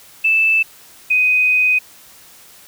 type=tone pair in turn; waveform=sine; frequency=2637 / 2502 Hz; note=E7 / D#7; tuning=0 / +9 cents; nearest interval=minor second; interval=91 cents; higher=first; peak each=-11 dBFS; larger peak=neither; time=0.24-0.63 / 1.1-1.79 s; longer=second; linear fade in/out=10 ms; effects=white hiss -44 dBFS RMS until 2.67 s